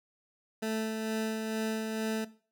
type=tone with tremolo; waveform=20% pulse; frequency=220 Hz; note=A3; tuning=in tune; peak=-25 dBFS; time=0.62-2.25 s; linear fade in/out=10 ms; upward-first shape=sine; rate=2.2 Hz; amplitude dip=35%; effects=noise-tail reverb RT60 0.4 s tail -17 dB re dry